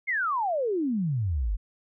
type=exponential sweep; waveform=sine; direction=down; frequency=2196 to 43.65 Hz; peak=-24 dBFS; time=0.07-1.57 s; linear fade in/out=20 ms; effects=none